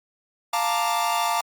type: chord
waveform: 45% pulse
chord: Bb major seventh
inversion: second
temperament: equal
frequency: 698.5 / 880 / 932.3 / 1174.7 Hz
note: F5 / A5 / Bb5 / D6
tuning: 0 / 0 / 0 / 0 cents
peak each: -27 dBFS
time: 0.53-1.41 s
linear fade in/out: 5 ms
effects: Opus 48 kbps